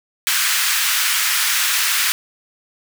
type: high-pass noise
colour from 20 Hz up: pink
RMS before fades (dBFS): -18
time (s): 0.27-2.12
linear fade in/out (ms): 0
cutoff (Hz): 1400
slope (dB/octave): 24
effects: none